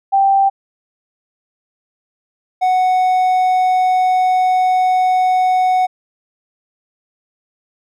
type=tone pair in turn; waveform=sine / triangle; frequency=784 / 740 Hz; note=G5 / F#5; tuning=0 / 0 cents; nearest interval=minor second; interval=100 cents; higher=first; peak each=-9 dBFS; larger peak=neither; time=0.12-0.5 / 2.61-5.87 s; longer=second; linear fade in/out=20 ms; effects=none

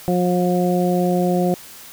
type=harmonic tone; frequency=178.9 Hz; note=F3; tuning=42 cents sharp; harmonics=1 / 2 / 3 / 4; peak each=-18 / -21 / -23 / -24 dBFS; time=0.08-1.54 s; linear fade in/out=0 ms; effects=white hiss -40 dBFS RMS until 1.92 s

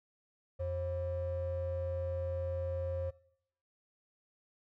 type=ring-modulated tone; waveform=triangle; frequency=311.1 Hz; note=D#4; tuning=in tune; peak=-27 dBFS; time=0.59-3.11 s; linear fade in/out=20 ms; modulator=225 Hz; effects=noise-tail reverb RT60 0.7 s tail -23 dB re dry + tanh soft clip ceiling -28 dBFS

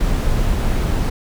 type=noise; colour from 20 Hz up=brown; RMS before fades=-17 dBFS; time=0-1.1 s; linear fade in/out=10 ms; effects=none

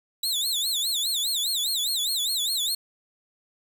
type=tone with vibrato; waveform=sawtooth; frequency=3821 Hz; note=A#7; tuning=42 cents sharp; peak=-21 dBFS; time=0.23-2.75 s; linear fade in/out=5 ms; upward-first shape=sine; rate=4.9 Hz; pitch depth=210 cents each way; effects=8-bit

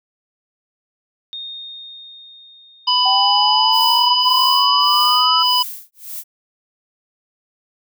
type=tone with exponential decay; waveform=sine; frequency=3686 Hz; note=A#7; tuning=20 cents flat; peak=-26 dBFS; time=1.33-4.42 s; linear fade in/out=0 ms; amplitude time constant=670 ms
type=harmonic tone; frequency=994 Hz; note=B5; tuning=11 cents sharp; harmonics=1 / 3 / 5; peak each=-17 / -17 / -17 dBFS; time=2.87-5.63 s; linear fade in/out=10 ms
type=exponential sweep; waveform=sine; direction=up; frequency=764 to 1318.5 Hz; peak=-17 dBFS; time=3.05-5.43 s; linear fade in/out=10 ms
type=noise with tremolo; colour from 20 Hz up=violet; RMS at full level=-28 dBFS; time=3.71-6.24 s; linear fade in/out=50 ms; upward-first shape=sine; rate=1.7 Hz; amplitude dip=100%
effects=none

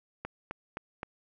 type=click train; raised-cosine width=0.5 ms; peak=-21 dBFS; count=4; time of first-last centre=0.25-1.031 s; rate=3.84 Hz; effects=none

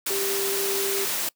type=tone in noise; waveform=sine; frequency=394.2 Hz; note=G4; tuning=10 cents sharp; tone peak=-27 dBFS; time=0.1-1.05 s; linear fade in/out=5 ms; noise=white; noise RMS=-27 dBFS; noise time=0.06-1.29 s; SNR=-3 dB; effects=noise-tail reverb RT60 0.1 s tail -23 dB re dry + high-pass 200 Hz 12 dB/octave

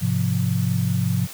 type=chord; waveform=sine; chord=F minor; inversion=first; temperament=equal with one note detuned; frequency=105.34 / 130.81 / 174.61 Hz; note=Ab2 / C3 / F3; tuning=+25 / 0 / 0 cents; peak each=-23 dBFS; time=0.01-1.27 s; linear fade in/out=20 ms; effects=white hiss -38 dBFS RMS until 1.33 s

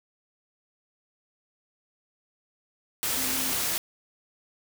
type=tone in noise; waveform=sine; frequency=261.6 Hz; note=C4; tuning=in tune; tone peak=-37 dBFS; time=3.17-3.52 s; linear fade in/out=0 ms; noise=white; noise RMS=-28 dBFS; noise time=3.03-3.78 s; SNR=-12 dB; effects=none

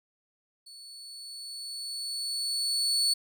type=tone with level ramp; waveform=35% pulse; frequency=4435 Hz; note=C#8; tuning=in tune; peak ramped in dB=-45 to -21 dBFS; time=0.66-3.14 s; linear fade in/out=10 ms; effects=none

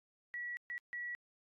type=tone bursts at uneven times; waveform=sine; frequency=1934 Hz; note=B6; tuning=37 cents flat; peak=-39 dBFS; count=3; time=0.34-0.57 / 0.7-0.78 / 0.93-1.15 s; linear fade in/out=0 ms; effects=AAC 64 kbps

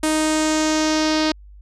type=tone with low-pass filter sweep; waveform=sawtooth; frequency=311.1 Hz; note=D#4; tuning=in tune; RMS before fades=-19 dBFS; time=0.03-1.32 s; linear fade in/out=5 ms; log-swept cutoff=9400 to 4700 Hz; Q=2.8; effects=added 50 Hz sine -40 dBFS peak until 1.61 s

